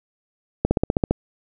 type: slowing click train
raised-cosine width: 2 ms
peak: -4 dBFS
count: 8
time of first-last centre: 0.65-1.11 s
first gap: 60 ms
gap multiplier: 1.03
effects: none